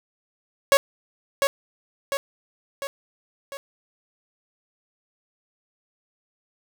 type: tone with echo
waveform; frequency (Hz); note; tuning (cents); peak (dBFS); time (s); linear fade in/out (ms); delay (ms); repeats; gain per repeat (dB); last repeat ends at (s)
sawtooth; 554.4; C#5; 0; -9; 0.72-0.77; 0; 700; 4; -5; 3.57
effects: none